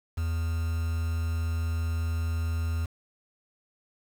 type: tone with quantisation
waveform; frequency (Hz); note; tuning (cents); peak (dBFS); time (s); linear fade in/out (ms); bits
triangle; 82.3; E2; -2; -24; 0.17-2.86; 10; 7
effects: none